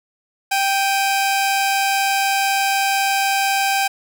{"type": "tone pair together", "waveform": "sawtooth", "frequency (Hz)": [784, 2498], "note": ["G5", "D#7"], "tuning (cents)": [0, 6], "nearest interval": "octave + minor sixth", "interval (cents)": 2006, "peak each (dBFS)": [-13, -21], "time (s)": [0.51, 3.88], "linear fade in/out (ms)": 10, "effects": []}